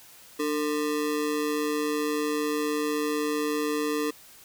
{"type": "ring-modulated tone", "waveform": "square", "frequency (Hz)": 374.2, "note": "F#4", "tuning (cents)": 20, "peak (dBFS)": -23, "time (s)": [0.39, 4.11], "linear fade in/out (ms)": 10, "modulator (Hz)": 76.8, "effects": ["white hiss -51 dBFS RMS until 4.44 s"]}